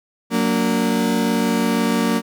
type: chord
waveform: 35% pulse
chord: Gb augmented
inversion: none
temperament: just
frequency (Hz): 185 / 231.2 / 289.1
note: Gb3 / Bb3 / D4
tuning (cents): 0 / -14 / -27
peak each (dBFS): -21 / -17 / -22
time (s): 0.3-2.22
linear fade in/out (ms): 50
effects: none